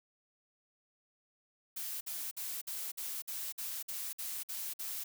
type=noise bursts; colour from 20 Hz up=blue; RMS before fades=-40 dBFS; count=11; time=1.76-5.04 s; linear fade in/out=10 ms; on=250 ms; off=53 ms; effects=none